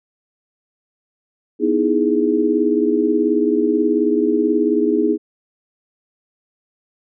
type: chord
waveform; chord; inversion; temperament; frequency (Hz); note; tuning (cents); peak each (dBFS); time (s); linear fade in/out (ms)
sine; E major seventh; second; equal; 246.9 / 311.1 / 329.6 / 415.3; B3 / D#4 / E4 / G#4; 0 / 0 / 0 / 0; -21 / -18 / -21 / -18; 1.59-5.18; 50
effects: none